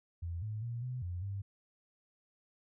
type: tone with pitch steps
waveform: sine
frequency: 85.1 / 107.6 / 118.1 / 126 / 88.6 / 98.9 Hz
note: F2 / A2 / A#2 / B2 / F2 / G2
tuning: -44 / -38 / +23 / +35 / +25 / +16 cents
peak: -36 dBFS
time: 0.22-1.42 s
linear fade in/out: 10 ms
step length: 200 ms
effects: none